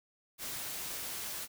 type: noise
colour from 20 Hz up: white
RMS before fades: -40 dBFS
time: 0.38-1.48 s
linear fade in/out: 50 ms
effects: none